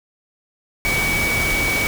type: tone in noise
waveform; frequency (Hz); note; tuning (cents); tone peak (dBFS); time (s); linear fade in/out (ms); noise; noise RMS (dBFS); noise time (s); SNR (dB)
sine; 2265; C#7; +37; -19; 0.85-1.87; 0; pink; -23; 0.85-1.87; +1
effects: none